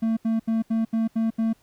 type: tone bursts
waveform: triangle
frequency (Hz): 224.6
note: A3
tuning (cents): +36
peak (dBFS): -18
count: 7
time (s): 0.02-1.532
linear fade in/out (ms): 10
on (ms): 150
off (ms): 77
effects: pink hiss -62 dBFS RMS until 1.62 s